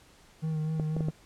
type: tone with vibrato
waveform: triangle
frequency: 156.7 Hz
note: D#3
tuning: 13 cents sharp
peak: -26 dBFS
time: 0.42-1.11 s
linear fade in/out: 20 ms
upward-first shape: sine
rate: 4 Hz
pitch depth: 27 cents each way
type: clicks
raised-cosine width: 2 ms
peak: -20 dBFS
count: 4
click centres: 0.798 / 0.966 / 1.007 / 1.085 s
effects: pink hiss -58 dBFS RMS until 1.25 s + low-pass 10000 Hz 12 dB/octave